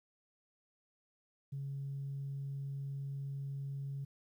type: tone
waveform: sine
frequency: 138.59 Hz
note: C#3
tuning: in tune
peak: -37 dBFS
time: 1.52-4.05 s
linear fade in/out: 10 ms
effects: tanh soft clip ceiling -34 dBFS + 12-bit